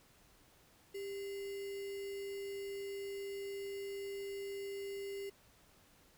sine tone with sample-and-hold, 396.5 Hz, G4, 20 cents sharp, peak -40 dBFS, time 0.94-5.3 s, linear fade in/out 10 ms, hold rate 2450 Hz, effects pink hiss -66 dBFS RMS until 6.17 s

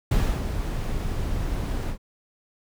brown noise with ADSR envelope, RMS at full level -19 dBFS, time 0.11-1.98 s, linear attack 7 ms, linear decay 300 ms, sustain -8 dB, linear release 85 ms, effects none

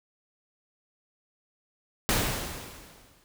pink noise with exponential decay, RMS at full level -23 dBFS, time 2.09-3.24 s, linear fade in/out 0 ms, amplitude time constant 250 ms, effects none

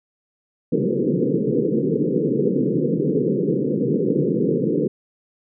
white band-pass noise, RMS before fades -20 dBFS, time 0.72-4.88 s, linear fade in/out 5 ms, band 130 to 490 Hz, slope 96 dB/octave, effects none

